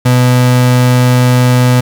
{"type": "tone", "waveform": "35% pulse", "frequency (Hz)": 124.9, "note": "B2", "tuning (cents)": 20, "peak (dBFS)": -4, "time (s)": [0.05, 1.81], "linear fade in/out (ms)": 10, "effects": ["7-bit"]}